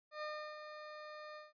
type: tone with ADSR envelope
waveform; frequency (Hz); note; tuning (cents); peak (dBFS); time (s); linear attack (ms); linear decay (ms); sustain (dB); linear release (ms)
20% pulse; 607; D#5; -43; -35; 0.11-1.53; 110; 340; -8; 170
effects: resampled to 11025 Hz